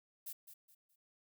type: noise with echo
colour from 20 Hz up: violet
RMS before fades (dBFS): -45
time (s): 0.26-0.33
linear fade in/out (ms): 10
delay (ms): 210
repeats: 3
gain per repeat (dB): -10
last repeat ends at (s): 0.96
effects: none